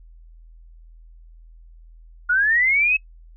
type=linear sweep; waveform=sine; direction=up; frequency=1413 to 2600 Hz; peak=-15 dBFS; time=2.29-2.97 s; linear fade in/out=10 ms; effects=noise-tail reverb RT60 0.1 s tail -24 dB re dry + added 41 Hz sine -43 dBFS peak until 3.36 s